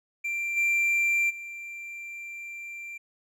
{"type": "tone with level steps", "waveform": "triangle", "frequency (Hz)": 2362, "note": "D7", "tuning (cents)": 9, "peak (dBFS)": [-26, -20, -35], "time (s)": [0.24, 2.98], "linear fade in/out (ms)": 10, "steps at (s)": [0.56, 1.29], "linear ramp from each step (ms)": 20, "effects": []}